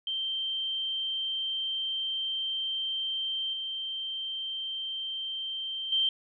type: tone with level steps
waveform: sine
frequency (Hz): 3136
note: G7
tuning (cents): 0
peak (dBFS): -29 / -32 / -23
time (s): 0.07-6.09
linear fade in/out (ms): 2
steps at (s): 3.53 / 5.92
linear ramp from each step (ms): 5
effects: none